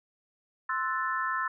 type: chord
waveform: sine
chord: F# half-diminished seventh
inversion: second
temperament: equal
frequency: 1046.5 / 1318.5 / 1480 / 1760 Hz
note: C6 / E6 / F#6 / A6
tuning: 0 / 0 / 0 / 0 cents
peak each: -32 / -32 / -38 / -33 dBFS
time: 0.69-1.48 s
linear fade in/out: 5 ms
effects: none